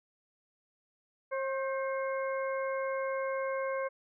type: harmonic tone with a mistuned harmonic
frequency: 536 Hz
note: C5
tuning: 42 cents sharp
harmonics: 1 / 2 / 3 / 4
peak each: -32 / -38 / -42 / -44 dBFS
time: 1.31-3.89 s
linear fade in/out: 20 ms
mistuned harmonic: 3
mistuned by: -44 cents
effects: none